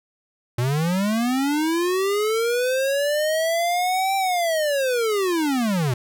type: linear two-way sweep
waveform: square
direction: up then down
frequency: 116.4 to 784 to 116.4 Hz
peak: -20 dBFS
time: 0.58-5.94 s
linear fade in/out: 5 ms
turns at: 4.16 s
effects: none